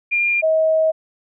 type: tone pair in turn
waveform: sine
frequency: 2402 / 636.2 Hz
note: D7 / D#5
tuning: +38 / +38 cents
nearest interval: octave + major seventh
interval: 2300 cents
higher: first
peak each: -15 / -13 dBFS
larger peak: second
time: 0.11-0.42 / 0.42-0.92 s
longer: second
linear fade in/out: 20 ms
effects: none